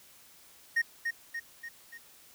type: tone with echo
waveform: triangle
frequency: 1857 Hz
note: A#6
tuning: 7 cents flat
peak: -22 dBFS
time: 0.76-0.82 s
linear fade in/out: 10 ms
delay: 290 ms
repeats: 4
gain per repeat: -5 dB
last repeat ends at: 1.98 s
effects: white hiss -57 dBFS RMS until 2.34 s